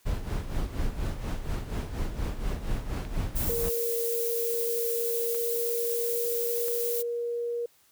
brown noise with tremolo, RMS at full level -28 dBFS, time 0.05-3.7 s, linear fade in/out 20 ms, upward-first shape sine, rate 4.2 Hz, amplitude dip 65%
clicks, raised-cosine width 0.3 ms, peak -27 dBFS, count 4, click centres 3.051 / 3.407 / 5.347 / 6.683 s
violet noise, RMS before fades -32 dBFS, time 3.35-7.03 s, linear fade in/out 20 ms
sine tone with pitch glide, 466.2 to 473.8 Hz, A#4 to A#4, 0 to +28 cents, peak -28 dBFS, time 3.49-7.66 s, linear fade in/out 5 ms, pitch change +28 cents, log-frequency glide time 5.07-6.94 s
effects white hiss -63 dBFS RMS until 7.91 s

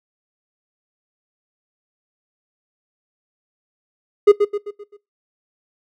triangle tone with echo, 412.3 Hz, G#4, 13 cents flat, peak -3 dBFS, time 4.27-4.32 s, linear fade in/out 10 ms, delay 130 ms, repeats 5, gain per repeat -7 dB, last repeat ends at 4.97 s, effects noise-tail reverb RT60 0.2 s tail -20 dB re dry

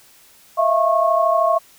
sine tone cluster, 647 / 680 / 1094 Hz, E5 / F5 / C#6, -32 / -46 / -23 cents, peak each -18 dBFS, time 0.57-1.59 s, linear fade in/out 20 ms, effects white hiss -50 dBFS RMS until 1.78 s

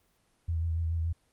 sine tone with vibrato, 82.41 Hz, E2, in tune, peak -27 dBFS, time 0.48-1.13 s, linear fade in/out 10 ms, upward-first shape sine, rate 7 Hz, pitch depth 32 cents each way, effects pink hiss -70 dBFS RMS until 1.32 s + Opus 24 kbps

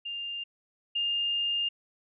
sine tone pair in turn, 2802 / 2815 Hz, F7 / F7, +5 / +13 cents, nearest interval unison, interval 8 cents, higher second, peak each -33 / -26 dBFS, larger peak second, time 0.05-0.44 / 0.95-1.69 s, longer second, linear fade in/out 10 ms, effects none

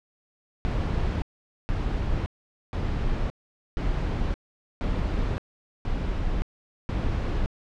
brown noise bursts, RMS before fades -26 dBFS, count 7, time 0.65-7.46 s, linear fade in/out 0 ms, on 570 ms, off 470 ms, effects low-pass 4000 Hz 12 dB/octave

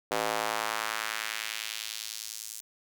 square tone with high-pass filter sweep, 55 Hz, A1, in tune, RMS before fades -34 dBFS, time 0.11-2.61 s, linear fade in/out 5 ms, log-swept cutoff 530 to 7500 Hz, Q 1.2, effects none

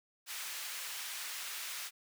pink high-pass noise, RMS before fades -42 dBFS, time 0.26-1.91 s, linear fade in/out 50 ms, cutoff 1700 Hz, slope 12 dB/octave, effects none

